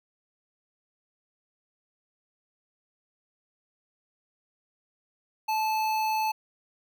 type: tone with notch filter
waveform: square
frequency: 871 Hz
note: A5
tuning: 18 cents flat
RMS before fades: -27 dBFS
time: 5.48-6.32 s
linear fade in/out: 10 ms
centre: 8600 Hz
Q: 1.1
effects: none